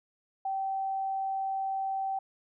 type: tone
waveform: sine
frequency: 774 Hz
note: G5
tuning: 22 cents flat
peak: -29 dBFS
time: 0.45-2.19 s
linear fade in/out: 5 ms
effects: none